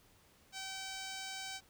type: tone with notch filter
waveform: 5% pulse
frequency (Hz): 769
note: G5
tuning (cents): -33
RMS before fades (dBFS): -44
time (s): 0.52-1.61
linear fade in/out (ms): 50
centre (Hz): 11000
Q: 0.97
effects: pink hiss -66 dBFS RMS until 1.69 s